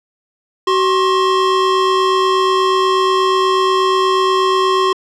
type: tone pair together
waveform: square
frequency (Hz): 378.2 / 1066.3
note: F#4 / C6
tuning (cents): +38 / +32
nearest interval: octave + tritone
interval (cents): 1794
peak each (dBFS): -15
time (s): 0.67-4.93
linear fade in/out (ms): 5
effects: low-pass 5000 Hz 12 dB/octave